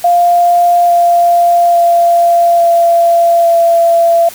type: tone with pitch steps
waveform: sine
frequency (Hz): 698.5 / 692.9 / 687.3 / 681.8 / 676.3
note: F5 / F5 / F5 / F5 / E5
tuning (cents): 0 / -14 / -28 / -42 / +44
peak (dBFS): -5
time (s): 0.04-4.29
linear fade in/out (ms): 5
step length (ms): 850
effects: white hiss -31 dBFS RMS until 4.34 s